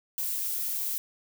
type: noise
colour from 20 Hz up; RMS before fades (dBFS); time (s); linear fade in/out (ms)
violet; -31; 0.18-0.98; 0
effects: none